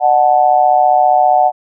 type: tone with amplitude modulation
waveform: sine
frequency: 740 Hz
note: F#5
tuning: in tune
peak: -3 dBFS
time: 0-1.52 s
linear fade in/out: 50 ms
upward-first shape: sine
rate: 135 Hz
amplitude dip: 90%
effects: none